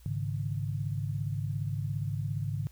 sine chord, Ab suspended fourth, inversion none, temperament just, 103.83 / 138.43 / 155.74 Hz, Ab2 / Db3 / Eb3, 0 / -2 / +2 cents, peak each -33 / -34 / -37 dBFS, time 0.06-2.67 s, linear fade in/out 0 ms, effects added 60 Hz sine -52 dBFS peak until 2.71 s + white hiss -63 dBFS RMS until 2.71 s

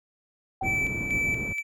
sine tone with exponential decay, 766 Hz, G5, 40 cents flat, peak -26 dBFS, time 0.61-0.94 s, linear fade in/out 5 ms, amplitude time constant 71 ms
white low-pass noise, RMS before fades -34 dBFS, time 0.62-1.53 s, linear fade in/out 5 ms, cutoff 250 Hz, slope 12 dB/octave
triangle tone with tremolo, 2315 Hz, D7, 25 cents flat, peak -22 dBFS, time 0.63-1.63 s, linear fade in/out 50 ms, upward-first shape square, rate 2.1 Hz, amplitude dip 50%
effects none

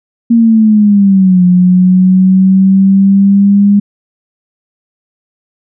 sine linear two-way sweep, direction down then up, 234.3 to 179 to 203.4 Hz, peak -3 dBFS, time 0.3-3.8 s, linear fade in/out 10 ms, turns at 1.44 s, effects none

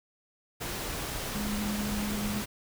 sine tone in noise, 207.7 Hz, G#3, in tune, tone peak -31 dBFS, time 1.34-2.43 s, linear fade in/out 20 ms, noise pink, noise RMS -35 dBFS, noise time 0.6-2.46 s, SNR +1 dB, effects none

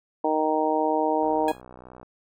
harmonic tone, 155.56 Hz, D#3, in tune, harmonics 2 / 3 / 4 / 5 / 6, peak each -27 / -27 / -27 / -27 / -27 dBFS, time 0.24-1.52 s, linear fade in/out 5 ms
click train, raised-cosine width 1 ms, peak -30 dBFS, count 51, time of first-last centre 1.23-2.03 s, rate 62.5 Hz
15% pulse tone with exponential decay, 827 Hz, G#5, 8 cents flat, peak -23 dBFS, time 1.48-1.61 s, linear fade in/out 2 ms, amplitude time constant 28 ms
effects none

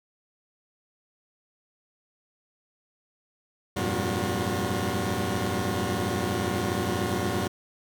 15% pulse tone cluster, 87.9 / 100.4 / 117.3 / 192.5 / 360.7 Hz, F2 / G2 / A#2 / G3 / F#4, +12 / +42 / +11 / -31 / -44 cents, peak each -26 dBFS, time 3.76-7.48 s, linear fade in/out 10 ms, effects none

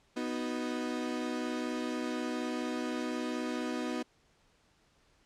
35% pulse chord, B major, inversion none, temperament equal, 246.9 / 311.1 / 370 Hz, B3 / D#4 / F#4, 0 / 0 / 0 cents, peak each -34 / -36 / -39 dBFS, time 0.16-4.03 s, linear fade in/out 10 ms, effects pink hiss -68 dBFS RMS until 5.25 s + low-pass 7000 Hz 12 dB/octave

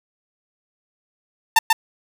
sawtooth tone with echo, 898 Hz, A5, 35 cents sharp, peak -6 dBFS, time 1.56-1.59 s, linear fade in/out 5 ms, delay 140 ms, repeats 1, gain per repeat -2 dB, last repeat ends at 1.73 s, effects none

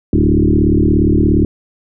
sine tone with frequency modulation, 196 Hz, G3, in tune, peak -8 dBFS, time 0.13-1.45 s, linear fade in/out 2 ms, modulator 37.1 Hz, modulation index 4.4, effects none

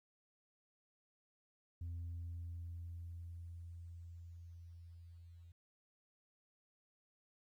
sine tone with level ramp, 85.3 Hz, F2, 40 cents flat, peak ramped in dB -39 to -55 dBFS, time 1.81-5.52 s, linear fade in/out 5 ms, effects tanh soft clip ceiling -40 dBFS + 13-bit

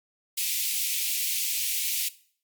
white high-pass noise, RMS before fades -28 dBFS, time 0.37-2.09 s, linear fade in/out 10 ms, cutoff 2200 Hz, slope 48 dB/octave, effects noise-tail reverb RT60 0.5 s tail -18 dB re dry + Opus 48 kbps

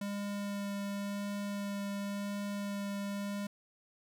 square tone with vibrato, 201.6 Hz, G3, 49 cents sharp, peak -36 dBFS, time 0.01-3.47 s, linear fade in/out 5 ms, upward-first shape sine, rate 0.93 Hz, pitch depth 9 cents each way, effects none

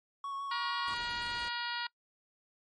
triangle tone with vibrato, 1108.7 Hz, C#6, in tune, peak -34 dBFS, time 0.24-0.94 s, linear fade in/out 2 ms, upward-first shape square, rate 6.4 Hz, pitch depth 11 cents each way
harmonic tone, 476.7 Hz, A#4, 39 cents sharp, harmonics 2 / 3 / 4 / 5 / 6 / 7 / 8 / 9 / 10, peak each -39 / -39 / -42 / -48 / -44 / -46 / -47 / -44 / -47 dBFS, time 0.51-1.87 s, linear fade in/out 5 ms
pink noise, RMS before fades -49 dBFS, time 0.87-1.49 s, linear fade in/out 10 ms
effects noise-tail reverb RT60 0.1 s tail -24 dB re dry + MP3 48 kbps

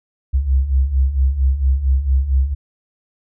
sine beating tone pair, 63.8 / 68.2 Hz, C2 / C#2, -43 / -28 cents, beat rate 4.4 Hz, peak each -19 / -14 dBFS, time 0.33-2.55 s, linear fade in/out 20 ms, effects none

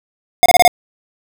square tone bursts, 715 Hz, F5, 41 cents sharp, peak -5 dBFS, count 5, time 0.43-0.678 s, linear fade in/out 0 ms, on 28 ms, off 27 ms, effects none

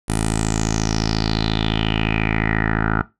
10% pulse tone with low-pass filter sweep, 54.3 Hz, A1, 22 cents flat, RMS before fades -20 dBFS, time 0.08-3.02 s, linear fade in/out 10 ms, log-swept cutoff 10000 to 1400 Hz, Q 6.1, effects noise-tail reverb RT60 0.2 s tail -17 dB re dry

